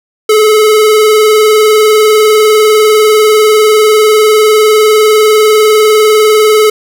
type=tone with vibrato; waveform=square; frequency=429.8 Hz; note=A4; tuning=41 cents flat; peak=-4 dBFS; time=0.29-6.7 s; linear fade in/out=5 ms; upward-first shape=triangle; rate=20 Hz; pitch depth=48 cents each way; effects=none

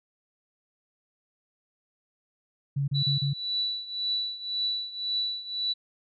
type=tone bursts; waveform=sine; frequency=140 Hz; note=C#3; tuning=18 cents sharp; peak=-24 dBFS; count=4; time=2.76-3.336 s; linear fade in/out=10 ms; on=120 ms; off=32 ms
type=tone with tremolo; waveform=sine; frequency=3951 Hz; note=B7; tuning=in tune; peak=-24 dBFS; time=2.94-5.74 s; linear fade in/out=20 ms; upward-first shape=triangle; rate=1.9 Hz; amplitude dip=85%
effects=none

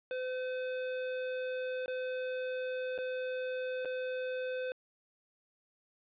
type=tone with dropouts; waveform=square; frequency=510 Hz; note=C5; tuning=44 cents flat; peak=-35 dBFS; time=0.11-4.72 s; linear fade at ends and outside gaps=1 ms; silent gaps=1.86-1.88 / 2.979-2.986 / 3.849-3.855 s; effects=resampled to 8000 Hz + 12-bit

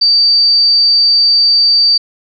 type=tone; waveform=sine; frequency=4630 Hz; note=D8; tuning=25 cents flat; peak=-6 dBFS; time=0.01-1.98 s; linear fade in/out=10 ms; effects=none

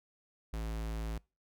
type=tone; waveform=square; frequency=55 Hz; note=A1; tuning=in tune; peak=-36 dBFS; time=0.53-1.18 s; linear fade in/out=5 ms; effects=noise-tail reverb RT60 0.3 s tail -25 dB re dry

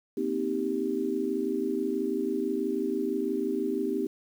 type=chord; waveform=sine; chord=C minor seventh; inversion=third; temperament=just; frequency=235.5 / 261.6 / 314 / 392.4 Hz; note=Bb3 / C4 / Eb4 / G4; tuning=+18 / 0 / +16 / +2 cents; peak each=-35 / -32 / -32 / -30 dBFS; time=0.17-4.07 s; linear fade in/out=5 ms; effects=9-bit

